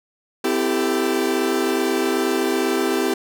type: chord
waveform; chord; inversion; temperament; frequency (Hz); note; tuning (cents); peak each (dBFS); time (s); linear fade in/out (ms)
40% pulse; A minor seventh; first; equal with one note detuned; 256.2 / 329.6 / 392 / 440; C4 / E4 / G4 / A4; -36 / 0 / 0 / 0; -24 / -23 / -21 / -27; 0.44-3.14; 5
effects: none